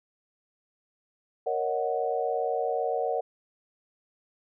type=chord; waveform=sine; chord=D# minor seventh; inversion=second; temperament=equal; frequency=466.2 / 554.4 / 622.3 / 740 Hz; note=A#4 / C#5 / D#5 / F#5; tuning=0 / 0 / 0 / 0 cents; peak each=-30 / -32 / -33 / -30 dBFS; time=1.46-3.21 s; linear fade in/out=10 ms; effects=none